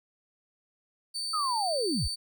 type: tone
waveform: 35% pulse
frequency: 4556 Hz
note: C#8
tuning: 47 cents sharp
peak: -30 dBFS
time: 1.14-2.16 s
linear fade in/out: 20 ms
type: linear sweep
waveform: sine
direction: down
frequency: 1300 to 30.59 Hz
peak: -27 dBFS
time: 1.33-2.08 s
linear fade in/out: 10 ms
effects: none